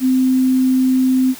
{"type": "tone", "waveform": "sine", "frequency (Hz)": 258.7, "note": "C4", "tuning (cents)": -19, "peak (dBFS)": -11, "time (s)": [0, 1.35], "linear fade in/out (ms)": 50, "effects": ["white hiss -36 dBFS RMS until 1.39 s"]}